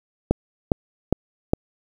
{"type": "click train", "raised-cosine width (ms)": 2, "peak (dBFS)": -3, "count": 4, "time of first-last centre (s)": [0.31, 1.534], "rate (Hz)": 2.45, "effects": ["7-bit"]}